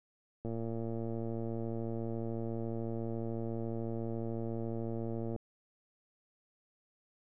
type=click train; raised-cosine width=2 ms; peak=-26 dBFS; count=561; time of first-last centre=0.45-5.362 s; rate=114 Hz; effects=none